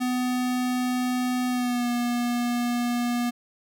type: tone with pitch glide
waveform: square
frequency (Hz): 250.3 to 241.1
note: B3 to B3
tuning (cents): +23 to -41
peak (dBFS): -24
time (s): 0-3.31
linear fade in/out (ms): 20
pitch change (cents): -64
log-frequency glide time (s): 1.48-1.89
effects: none